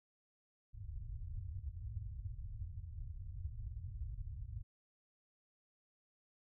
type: low-pass noise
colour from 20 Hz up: white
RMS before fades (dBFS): -45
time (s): 0.73-4.63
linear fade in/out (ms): 20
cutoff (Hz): 110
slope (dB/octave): 48
effects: none